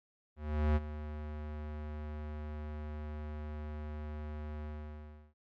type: tone with ADSR envelope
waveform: square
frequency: 75.5 Hz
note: D2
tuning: 48 cents sharp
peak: -26 dBFS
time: 0.36-5.34 s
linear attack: 400 ms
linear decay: 31 ms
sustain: -14 dB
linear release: 690 ms
effects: low-pass 2000 Hz 12 dB/octave + Opus 48 kbps